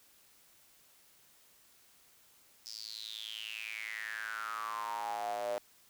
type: tone with high-pass filter sweep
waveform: square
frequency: 55 Hz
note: A1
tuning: in tune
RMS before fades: -40 dBFS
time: 2.66-5.58 s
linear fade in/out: 0 ms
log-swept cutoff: 5200 to 570 Hz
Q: 9.4
effects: white hiss -64 dBFS RMS until 5.89 s